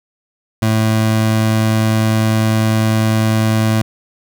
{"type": "tone", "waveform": "25% pulse", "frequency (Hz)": 110, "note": "A2", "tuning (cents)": 0, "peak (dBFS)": -8, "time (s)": [0.62, 3.82], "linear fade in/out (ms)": 5, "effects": []}